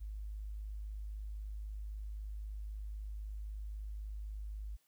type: tone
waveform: sine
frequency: 51.91 Hz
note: G#1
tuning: in tune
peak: -40 dBFS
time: 0-4.77 s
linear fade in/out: 20 ms
effects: white hiss -75 dBFS RMS until 4.87 s